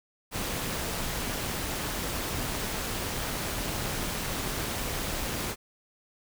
pink noise with amplitude modulation, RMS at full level -30 dBFS, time 0.31-5.56 s, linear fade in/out 50 ms, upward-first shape sine, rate 213 Hz, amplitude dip 50%, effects none

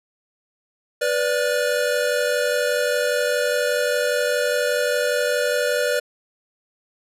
square tone cluster, 494 / 586 / 1437 Hz, B4 / D5 / F6, 0 / -4 / +49 cents, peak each -23 / -23 / -28 dBFS, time 1.01-6 s, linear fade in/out 10 ms, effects resampled to 32000 Hz

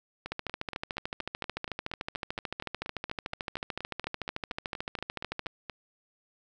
two click trains, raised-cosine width 0.3 ms, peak -21 / -17 dBFS, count 24 / 71, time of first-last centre 0.26-5.697 / 0.32-5.467 s, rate 4.23 / 13.6 Hz, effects none

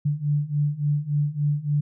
sine beating tone pair, 144.8 / 148.3 Hz, D3 / D3, -24 / +17 cents, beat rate 3.5 Hz, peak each -25 / -23 dBFS, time 0.05-1.81 s, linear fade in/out 10 ms, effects none

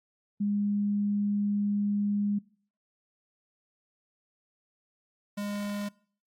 sine / square tone pair in turn, 204.5 / 204.5 Hz, G#3 / G#3, -26 / -26 cents, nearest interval unison, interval 0 cents, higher neither, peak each -25 / -32 dBFS, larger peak first, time 0.4-2.39 / 5.37-5.89 s, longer first, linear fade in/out 10 ms, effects noise-tail reverb RT60 0.5 s tail -23 dB re dry + AAC 64 kbps

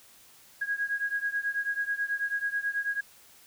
sine beating tone pair, 1642 / 1651.2 Hz, G#6 / G#6, -20 / -10 cents, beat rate 9.2 Hz, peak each -30 / -32 dBFS, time 0.61-3.01 s, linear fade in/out 10 ms, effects white hiss -56 dBFS RMS until 3.46 s

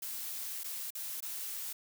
blue noise with dropouts, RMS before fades -40 dBFS, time 0.02-1.73 s, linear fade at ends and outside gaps 5 ms, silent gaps 0.635-0.642 / 0.905-0.95 / 1.205-1.224 s, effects none

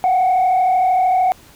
sine tone with frequency modulation, 740 Hz, F#5, in tune, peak -10 dBFS, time 0.04-1.32 s, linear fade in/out 0 ms, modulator 33.2 Hz, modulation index 0.68, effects tanh soft clip ceiling -10 dBFS + pink hiss -46 dBFS RMS until 1.55 s

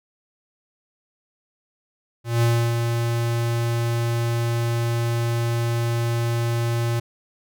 square tone with ADSR envelope, 117.3 Hz, A#2, 11 cents sharp, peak -16 dBFS, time 2.24-7 s, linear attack 180 ms, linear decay 310 ms, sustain -5 dB, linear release 9 ms, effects none

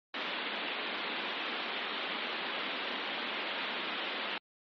white band-pass noise, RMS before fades -37 dBFS, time 0.14-4.38 s, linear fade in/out 2 ms, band 200 to 3700 Hz, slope 48 dB/octave, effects MP3 32 kbps

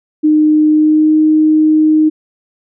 sine tone with pitch glide, 306.1 to 310 Hz, D#4 to D#4, -28 to -6 cents, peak -6 dBFS, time 0.23-2.1 s, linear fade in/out 20 ms, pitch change +22 cents, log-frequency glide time 0.68-1.16 s, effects none

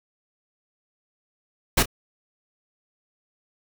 pink noise with echo, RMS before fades -17 dBFS, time 1.77-1.83 s, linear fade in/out 10 ms, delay 28 ms, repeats 1, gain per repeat -13 dB, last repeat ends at 1.858 s, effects none

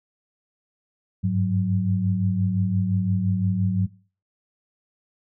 sine tone cluster, 96.3 / 102.1 / 184.3 Hz, G2 / G#2 / F#3, -30 / -29 / -7 cents, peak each -29 / -23 / -22 dBFS, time 1.23-3.87 s, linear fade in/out 20 ms, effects noise-tail reverb RT60 0.4 s tail -21 dB re dry

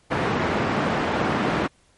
pink band-pass noise, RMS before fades -23 dBFS, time 0.1-1.68 s, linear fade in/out 20 ms, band 150 to 1800 Hz, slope 12 dB/octave, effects pink hiss -60 dBFS RMS until 1.97 s + MP3 48 kbps

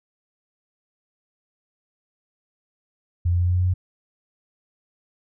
sine tone with pitch steps, 87 / 87.71 / 88.42 / 89.14 / 89.86 / 90.59 / 91.33 Hz, F2 / F2 / F2 / F2 / F2 / F#2 / F#2, -6 / +8 / +22 / +36 / +50 / -36 / -22 cents, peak -17 dBFS, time 3.25-3.74 s, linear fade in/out 10 ms, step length 70 ms, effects none

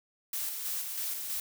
blue noise with tremolo, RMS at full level -34 dBFS, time 0.33-1.4 s, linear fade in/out 2 ms, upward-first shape square, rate 3.1 Hz, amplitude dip 35%, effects none

